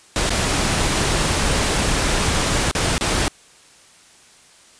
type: noise with dropouts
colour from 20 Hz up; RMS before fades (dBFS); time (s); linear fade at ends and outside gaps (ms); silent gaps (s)
pink; -19; 0.16-3.28; 0; 0.294-0.305 / 2.712-2.751 / 2.98-3.01
effects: white hiss -49 dBFS RMS until 4.79 s + resampled to 22050 Hz